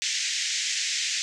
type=band-pass noise; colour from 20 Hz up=white; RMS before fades=-28 dBFS; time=0.02-1.22 s; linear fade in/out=0 ms; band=1800 to 7200 Hz; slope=48 dB/octave; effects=none